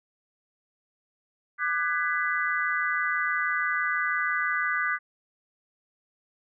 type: chord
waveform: sine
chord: G# half-diminished seventh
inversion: second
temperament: just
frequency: 1196.1 / 1495.1 / 1661.2 / 1993.5 Hz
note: D6 / F#6 / G#6 / B6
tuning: +31 / +18 / 0 / +16 cents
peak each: -30 / -28 / -32 / -30 dBFS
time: 1.58-4.99 s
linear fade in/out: 50 ms
effects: none